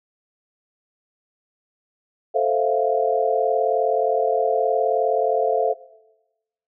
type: chord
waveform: sine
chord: F major seventh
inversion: first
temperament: equal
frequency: 440 / 523.3 / 659.3 / 698.5 Hz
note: A4 / C5 / E5 / F5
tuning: 0 / 0 / 0 / 0 cents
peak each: -22 / -23 / -23 / -22 dBFS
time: 2.34-5.74 s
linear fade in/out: 20 ms
effects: noise-tail reverb RT60 1.0 s tail -20 dB re dry